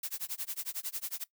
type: noise with tremolo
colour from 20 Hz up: blue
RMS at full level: -35 dBFS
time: 0.03-1.24 s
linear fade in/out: 5 ms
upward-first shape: sine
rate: 11 Hz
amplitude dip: 100%
effects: noise-tail reverb RT60 0.1 s tail -20 dB re dry